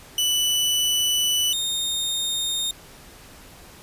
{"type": "tone pair in turn", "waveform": "sawtooth", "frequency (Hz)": [2975, 3678], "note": ["F#7", "A#7"], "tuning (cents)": [9, -24], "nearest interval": "major third", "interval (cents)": 367, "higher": "second", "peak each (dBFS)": [-16, -20], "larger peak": "first", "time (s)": [[0.18, 1.53], [1.53, 2.71]], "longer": "first", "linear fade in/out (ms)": 2, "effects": ["pink hiss -46 dBFS RMS until 3.82 s", "resampled to 32000 Hz"]}